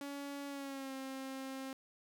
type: tone with pitch glide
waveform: sawtooth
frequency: 282.1 to 266.4 Hz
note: C#4 to C4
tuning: +30 to +31 cents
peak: -38 dBFS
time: 0.01-1.73 s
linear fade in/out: 2 ms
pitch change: -99 cents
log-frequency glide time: 0.48-0.93 s
effects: none